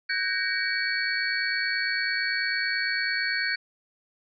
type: tone cluster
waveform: sine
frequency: 1511 / 1620 / 1857 / 2279 / 4421 Hz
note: F#6 / G#6 / A#6 / C#7 / C#8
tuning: +36 / -43 / -7 / +47 / -5 cents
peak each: -31 dBFS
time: 0.09-3.56 s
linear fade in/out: 10 ms
effects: none